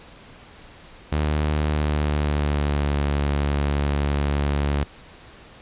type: tone with pitch glide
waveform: sawtooth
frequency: 75.5 to 71.68 Hz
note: D2 to D2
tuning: +48 to -41 cents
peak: -16 dBFS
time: 1.12-4.84 s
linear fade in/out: 5 ms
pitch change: -89 cents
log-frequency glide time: 1.71-3.02 s
effects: pink hiss -46 dBFS RMS until 5.61 s + resampled to 8000 Hz